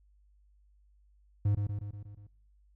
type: tone with echo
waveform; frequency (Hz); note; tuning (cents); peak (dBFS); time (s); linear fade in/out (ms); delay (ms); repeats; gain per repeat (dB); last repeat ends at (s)
triangle; 102.4; G#2; -24; -22; 1.45-1.55; 5; 120; 6; -4; 2.27
effects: noise-tail reverb RT60 0.7 s tail -25 dB re dry + added 50 Hz sine -61 dBFS peak until 2.75 s